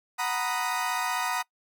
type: chord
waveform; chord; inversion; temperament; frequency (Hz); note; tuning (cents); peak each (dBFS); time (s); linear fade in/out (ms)
30% pulse; B major seventh; second; equal; 740 / 932.3 / 987.8 / 1244.5; F#5 / A#5 / B5 / D#6; 0 / 0 / 0 / 0; -30; 0.18-1.43; 20
effects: noise-tail reverb RT60 0.1 s tail -23 dB re dry